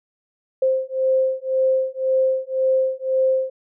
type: beating tone pair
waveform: sine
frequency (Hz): 523.3 / 525.2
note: C5 / C5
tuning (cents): 0 / +6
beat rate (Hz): 1.9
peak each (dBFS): -20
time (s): 0.62-3.5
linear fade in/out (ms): 5
effects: none